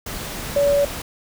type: tone in noise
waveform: sine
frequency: 570 Hz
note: C#5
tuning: 48 cents sharp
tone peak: -14 dBFS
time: 0.56-0.85 s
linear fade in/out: 5 ms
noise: pink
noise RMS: -30 dBFS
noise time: 0.06-1.02 s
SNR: +13 dB
effects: none